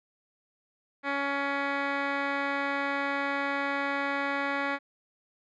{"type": "tone with low-pass filter", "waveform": "10% pulse", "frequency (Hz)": 280, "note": "C#4", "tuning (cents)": 18, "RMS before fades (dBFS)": -30, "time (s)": [1.03, 4.79], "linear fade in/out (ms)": 50, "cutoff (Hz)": 2400, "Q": 3, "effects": []}